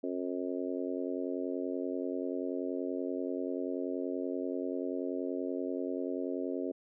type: harmonic tone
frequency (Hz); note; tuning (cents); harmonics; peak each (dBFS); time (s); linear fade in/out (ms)
90.4; F#2; -40; 3 / 4 / 5 / 6 / 7; -36 / -38 / -40 / -42 / -43; 0.03-6.72; 10
effects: none